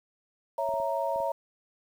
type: chord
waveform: sine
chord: A# diminished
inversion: first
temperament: equal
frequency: 554.4 / 659.3 / 932.3 Hz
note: C#5 / E5 / A#5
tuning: 0 / 0 / 0 cents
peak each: -31 dBFS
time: 0.58-1.32 s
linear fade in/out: 5 ms
type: clicks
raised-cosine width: 2 ms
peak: -35 dBFS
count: 5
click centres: 0.69 / 0.739 / 0.801 / 1.16 / 1.203 s
effects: 9-bit